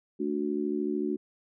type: harmonic tone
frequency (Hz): 73.42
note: D2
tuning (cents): 0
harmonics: 3 / 4 / 5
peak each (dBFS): -33 / -31 / -31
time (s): 0.19-1.17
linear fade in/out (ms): 20
effects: none